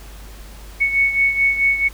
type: beating tone pair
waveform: sine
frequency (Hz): 2215 / 2219.6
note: C#7 / C#7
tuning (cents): -2 / +2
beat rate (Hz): 4.6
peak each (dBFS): -15 / -21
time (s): 0.8-1.89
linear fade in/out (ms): 20
effects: added 50 Hz sine -36 dBFS peak until 1.93 s + pink hiss -43 dBFS RMS until 1.93 s